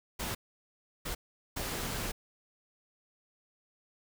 pink noise bursts at uneven times, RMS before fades -36 dBFS, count 3, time 0.19-0.35 / 1.05-1.15 / 1.56-2.12 s, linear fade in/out 10 ms, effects none

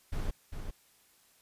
brown noise with echo, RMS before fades -32 dBFS, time 0.12-0.31 s, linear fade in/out 10 ms, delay 400 ms, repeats 1, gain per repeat -6 dB, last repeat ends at 0.71 s, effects white hiss -65 dBFS RMS until 1.41 s + resampled to 32000 Hz

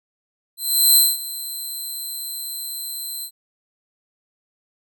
5% pulse tone with ADSR envelope, 4084 Hz, C8, 43 cents flat, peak -3 dBFS, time 0.57-3.31 s, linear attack 390 ms, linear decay 210 ms, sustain -18 dB, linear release 74 ms, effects none

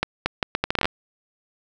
accelerating click train, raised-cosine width 0.3 ms, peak -4 dBFS, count 12, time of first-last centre 0.03-0.855 s, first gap 230 ms, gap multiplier 0.73, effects none

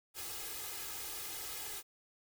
white noise with comb filter, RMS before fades -43 dBFS, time 0.14-1.83 s, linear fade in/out 50 ms, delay 2.4 ms, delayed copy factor +0.95, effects none

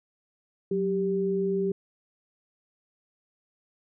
sine tone pair together, 185 / 392 Hz, F#3 / G4, 0 / 0 cents, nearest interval octave + minor second, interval 1300 cents, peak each -29 / -25 dBFS, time 0.71-1.72 s, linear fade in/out 5 ms, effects none

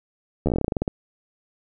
slowing click train, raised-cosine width 2 ms, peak -9 dBFS, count 15, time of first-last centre 0.46-0.879 s, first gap 12 ms, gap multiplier 1.13, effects none

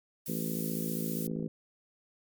violet noise, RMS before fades -39 dBFS, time 0.26-1.27 s, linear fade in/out 2 ms
harmonic tone, 55 Hz, A1, in tune, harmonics 3 / 4 / 5 / 6 / 7 / 8 / 9, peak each -36 / -36 / -40 / -45 / -42 / -48 / -45 dBFS, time 0.28-1.48 s, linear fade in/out 5 ms
clicks, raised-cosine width 2 ms, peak -36 dBFS, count 5, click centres 1.278 / 1.313 / 1.362 / 1.397 / 1.428 s
effects MP3 96 kbps

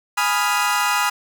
30% pulse chord, F half-diminished seventh, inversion first, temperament equal, 830.6 / 987.8 / 1244.5 / 1396.9 Hz, Ab5 / Cb6 / Eb6 / F6, 0 / 0 / 0 / 0 cents, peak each -21 / -20 / -20 / -21 dBFS, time 0.17-1.1 s, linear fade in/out 10 ms, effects none

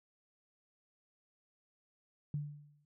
sine tone with exponential decay, 146.83 Hz, D3, in tune, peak -32 dBFS, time 2.34-2.85 s, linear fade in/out 2 ms, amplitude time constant 110 ms, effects none

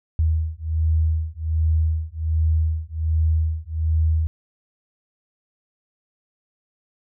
sine beating tone pair, 79 / 80.3 Hz, D#2 / E2, +27 / -45 cents, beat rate 1.3 Hz, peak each -21 dBFS, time 0.19-4.27 s, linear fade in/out 0 ms, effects none

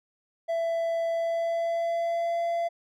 triangle tone with pitch glide, 666 to 680 Hz, E5 to F5, +18 to -46 cents, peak -23 dBFS, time 0.48-2.69 s, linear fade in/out 20 ms, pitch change +36 cents, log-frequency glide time 1.1-2.4 s, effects none

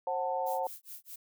sine chord, F# diminished, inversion second, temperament just, 532.8 / 740 / 888 Hz, C5 / F#5 / A5, +31 / 0 / +16 cents, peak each -34 dBFS, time 0.07-0.67 s, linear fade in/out 2 ms
violet noise with tremolo, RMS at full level -44 dBFS, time 0.46-1.16 s, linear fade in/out 5 ms, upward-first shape sine, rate 4.8 Hz, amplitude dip 100%
effects none

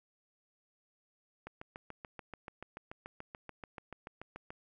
click train, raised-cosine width 0.5 ms, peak -29 dBFS, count 22, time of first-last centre 1.47-4.505 s, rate 6.92 Hz, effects none

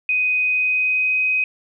sine tone with pitch glide, 2501 to 2517 Hz, D#7 to D#7, +8 to +19 cents, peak -16 dBFS, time 0.09-1.44 s, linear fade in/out 2 ms, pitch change +11 cents, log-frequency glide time 0.43-1.23 s, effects none

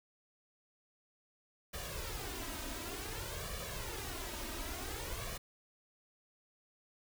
pink noise with flanger, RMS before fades -42 dBFS, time 1.73-5.38 s, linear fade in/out 10 ms, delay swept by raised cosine 1.7 to 3.2 ms, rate 0.55 Hz, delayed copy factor +0.7, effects none

